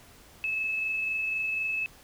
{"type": "tone with amplitude modulation", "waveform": "sine", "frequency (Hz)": 2600, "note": "E7", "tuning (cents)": -24, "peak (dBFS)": -26, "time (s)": [0.44, 1.86], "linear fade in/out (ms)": 0, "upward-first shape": "sine", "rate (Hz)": 24, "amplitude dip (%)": 25, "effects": ["pink hiss -54 dBFS RMS until 2.03 s"]}